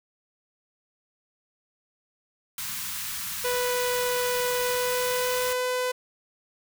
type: band-stop noise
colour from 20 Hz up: white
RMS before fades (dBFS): -33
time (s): 2.58-5.53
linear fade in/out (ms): 2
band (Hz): 220 to 940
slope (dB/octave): 48
type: tone with pitch glide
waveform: sawtooth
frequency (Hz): 493.9 to 502.5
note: B4 to B4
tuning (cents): 0 to +30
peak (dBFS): -21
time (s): 3.44-5.92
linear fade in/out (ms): 10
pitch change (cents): +30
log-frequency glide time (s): 4.56-5.65
effects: none